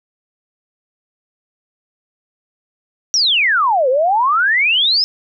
sine exponential two-way sweep, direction down then up, 5920 to 492.5 to 5290 Hz, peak -11 dBFS, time 3.14-5.04 s, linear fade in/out 0 ms, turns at 3.89 s, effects none

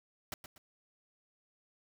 pink noise with echo, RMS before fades -40 dBFS, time 0.32-0.34 s, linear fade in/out 2 ms, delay 120 ms, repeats 2, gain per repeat -9 dB, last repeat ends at 0.58 s, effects none

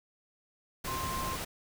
sine tone in noise, 1053 Hz, C6, 11 cents sharp, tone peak -35 dBFS, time 0.87-1.36 s, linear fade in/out 10 ms, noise pink, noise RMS -37 dBFS, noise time 0.84-1.45 s, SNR -1 dB, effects none

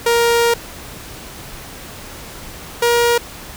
sawtooth tone pair in turn, 469.1 / 474.3 Hz, A#4 / A#4, +11 / +30 cents, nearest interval unison, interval 19 cents, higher second, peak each -8 dBFS, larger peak neither, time 0.06-0.54 / 2.82-3.18 s, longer first, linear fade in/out 5 ms, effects pink hiss -34 dBFS RMS until 3.56 s

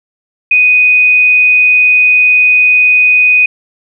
sine tone, 2491 Hz, D#7, 1 cent sharp, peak -4 dBFS, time 0.51-3.46 s, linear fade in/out 5 ms, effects none

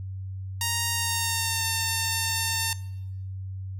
5% pulse tone with pitch glide, 932.3 to 904.2 Hz, A#5 to A5, 0 to +47 cents, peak -13 dBFS, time 0.61-2.73 s, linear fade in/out 2 ms, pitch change -53 cents, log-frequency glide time 0.92-1.65 s, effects noise-tail reverb RT60 0.9 s tail -20 dB re dry + added 95 Hz sine -32 dBFS peak until 3.79 s

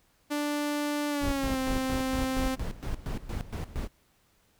sawtooth tone with pitch glide, 293.7 to 261.7 Hz, D4 to C4, 0 to 0 cents, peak -24 dBFS, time 0.3-2.56 s, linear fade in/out 20 ms, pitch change -200 cents, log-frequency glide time 1.09-1.58 s
brown noise with tremolo, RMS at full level -31 dBFS, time 1.2-3.89 s, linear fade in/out 50 ms, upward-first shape square, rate 4.3 Hz, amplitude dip 80%
effects pink hiss -67 dBFS RMS until 4.59 s

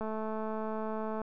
click train, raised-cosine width 1 ms, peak -24 dBFS, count 264, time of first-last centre 0.01-1.216 s, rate 218 Hz, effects none

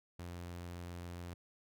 sawtooth tone, 87.31 Hz, F2, in tune, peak -40 dBFS, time 0.19-1.34 s, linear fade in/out 5 ms, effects none

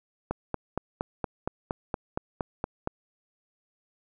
click train, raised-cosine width 1 ms, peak -14 dBFS, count 12, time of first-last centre 0.31-2.874 s, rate 4.29 Hz, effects none

